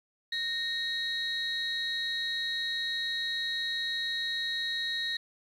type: tone cluster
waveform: sine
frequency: 1850 / 3847 / 4221 Hz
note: A#6 / B7 / C8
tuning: -14 / -46 / +14 cents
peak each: -33 / -32 / -36 dBFS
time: 0.32-5.17 s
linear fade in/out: 5 ms
effects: tanh soft clip ceiling -23 dBFS + 11-bit